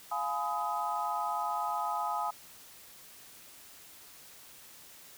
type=chord; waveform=sine; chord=F half-diminished seventh; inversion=none; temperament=just; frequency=698.5 / 838.1 / 1005.8 / 1257.2 Hz; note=F5 / Ab5 / Cb6 / Eb6; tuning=0 / +16 / +31 / +18 cents; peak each=-38 / -34 / -38 / -35 dBFS; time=0.11-2.31 s; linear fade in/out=10 ms; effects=white hiss -53 dBFS RMS until 5.17 s